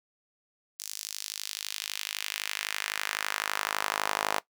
sawtooth tone with high-pass filter sweep, 51.91 Hz, G#1, in tune, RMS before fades -34 dBFS, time 0.79-4.4 s, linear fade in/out 0 ms, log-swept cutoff 6000 to 810 Hz, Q 1.3, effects noise-tail reverb RT60 0.1 s tail -18 dB re dry

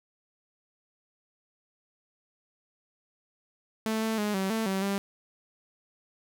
sawtooth tone with pitch steps, 220.2 / 221.9 / 208.7 / 191.6 / 222.8 / 192.1 / 198.2 Hz, A3 / A3 / G#3 / G3 / A3 / G3 / G3, +2 / +15 / +9 / -39 / +22 / -35 / +19 cents, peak -23 dBFS, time 3.86-4.98 s, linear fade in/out 0 ms, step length 160 ms, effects none

